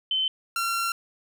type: tone pair in turn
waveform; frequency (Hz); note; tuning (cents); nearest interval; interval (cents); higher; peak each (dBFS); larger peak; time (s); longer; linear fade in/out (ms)
sine / sawtooth; 3068 / 1366.6; G7 / F6; -38 / -38; octave + major second; 1400; first; -22 / -21; second; 0.11-0.28 / 0.56-0.92; second; 2
effects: none